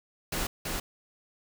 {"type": "noise with echo", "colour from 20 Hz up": "pink", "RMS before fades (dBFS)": -31, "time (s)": [0.32, 0.47], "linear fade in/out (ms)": 5, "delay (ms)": 330, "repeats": 1, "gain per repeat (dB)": -2, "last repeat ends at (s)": 0.8, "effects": []}